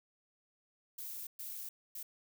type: noise bursts at uneven times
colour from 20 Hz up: violet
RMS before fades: -44 dBFS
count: 3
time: 0.98-1.27 / 1.39-1.69 / 1.95-2.03 s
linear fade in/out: 5 ms
effects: none